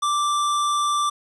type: tone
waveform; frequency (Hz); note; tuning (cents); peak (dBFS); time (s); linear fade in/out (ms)
square; 1174.7; D6; 0; -20; 0.02-1.1; 10
effects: resampled to 24000 Hz + 9-bit